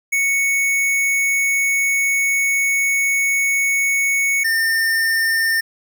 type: tone pair in turn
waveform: square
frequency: 2218 / 1808.5 Hz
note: C#7 / A6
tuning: 0 / +47 cents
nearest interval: major third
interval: 353 cents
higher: first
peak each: -16 dBFS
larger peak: neither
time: 0.12-4.44 / 4.44-5.61 s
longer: first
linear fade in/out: 10 ms
effects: none